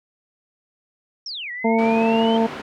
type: exponential two-way sweep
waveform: sine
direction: down then up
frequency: 5690 to 1909 to 3141 Hz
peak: -28 dBFS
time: 1.26-2.37 s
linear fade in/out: 2 ms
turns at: 1.51 s
type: harmonic tone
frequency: 226 Hz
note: A3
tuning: 47 cents sharp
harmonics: 1 / 2 / 3 / 4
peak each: -18 / -21 / -23 / -24 dBFS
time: 1.64-2.47 s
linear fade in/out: 10 ms
type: band-pass noise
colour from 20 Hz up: pink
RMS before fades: -33 dBFS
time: 1.78-2.62 s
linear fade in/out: 10 ms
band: 210 to 2500 Hz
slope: 12 dB/octave
effects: none